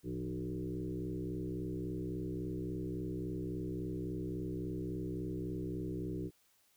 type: tone with frequency modulation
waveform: sine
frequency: 236.7 Hz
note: A#3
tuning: 27 cents sharp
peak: -36 dBFS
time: 0.03-6.31 s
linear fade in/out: 50 ms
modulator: 63.6 Hz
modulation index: 2.5
effects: white hiss -71 dBFS RMS until 6.76 s